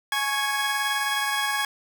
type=tone cluster; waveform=25% pulse; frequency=838 / 1106 / 1657 Hz; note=G#5 / C#6 / G#6; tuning=+15 / -4 / -4 cents; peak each=-25 / -25 / -23 dBFS; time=0.12-1.65 s; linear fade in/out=2 ms; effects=none